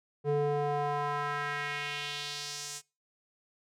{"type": "tone with band-pass filter sweep", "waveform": "square", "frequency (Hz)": 145.5, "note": "D3", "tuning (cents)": -16, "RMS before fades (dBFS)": -33, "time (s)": [0.24, 2.82], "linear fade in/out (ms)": 50, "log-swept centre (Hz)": [390, 7500], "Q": 1.9, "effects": ["noise-tail reverb RT60 0.3 s tail -25 dB re dry"]}